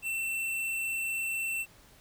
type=tone; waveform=square; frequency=2688 Hz; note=E7; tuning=33 cents sharp; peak=-31 dBFS; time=0.02-1.66 s; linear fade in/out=50 ms; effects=pink hiss -58 dBFS RMS until 2 s